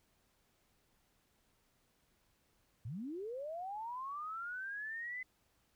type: linear sweep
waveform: sine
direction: up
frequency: 95.8 to 2040 Hz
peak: -40 dBFS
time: 2.85-5.23 s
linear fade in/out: 5 ms
effects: pink hiss -75 dBFS RMS until 5.75 s